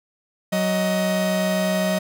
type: tone pair together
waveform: 45% pulse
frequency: 186.41 / 627 Hz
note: F#3 / D#5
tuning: +13 / +13 cents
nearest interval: octave + major sixth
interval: 2100 cents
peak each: -22 dBFS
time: 0.52-1.99 s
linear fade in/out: 10 ms
effects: none